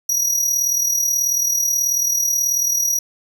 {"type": "tone with amplitude modulation", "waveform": "40% pulse", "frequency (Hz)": 5780, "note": "F#8", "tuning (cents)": -41, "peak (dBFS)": -13, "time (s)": [0.09, 2.99], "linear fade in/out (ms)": 5, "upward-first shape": "sine", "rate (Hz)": 38.4, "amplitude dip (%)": 55, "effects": []}